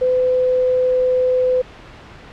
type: tone with quantisation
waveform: sine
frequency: 507 Hz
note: B4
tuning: 45 cents sharp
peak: -13 dBFS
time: 0.01-1.62 s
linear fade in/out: 10 ms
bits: 7
effects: pink hiss -39 dBFS RMS until 2.32 s + low-pass 3000 Hz 12 dB/octave